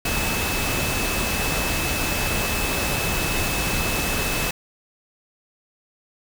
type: tone in noise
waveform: sine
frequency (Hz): 2600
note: E7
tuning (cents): -24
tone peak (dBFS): -29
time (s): 0.05-4.51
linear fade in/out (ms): 5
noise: pink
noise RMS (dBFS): -24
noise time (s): 0.05-4.51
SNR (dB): -8
effects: none